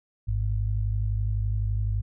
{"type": "tone pair together", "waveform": "sine", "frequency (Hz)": [51.98, 103.83], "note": ["G#1", "G#2"], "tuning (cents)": [2, 0], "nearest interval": "octave", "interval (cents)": 1198, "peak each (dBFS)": -26, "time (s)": [0.27, 2.02], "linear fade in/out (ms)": 20, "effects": []}